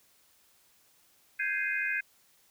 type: chord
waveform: sine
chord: Ab major seventh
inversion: third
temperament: equal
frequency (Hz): 1568 / 1661.2 / 2093 / 2489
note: G6 / Ab6 / C7 / Eb7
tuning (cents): 0 / 0 / 0 / 0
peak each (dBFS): -34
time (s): 1.39-2.01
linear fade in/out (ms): 10
effects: white hiss -65 dBFS RMS until 2.5 s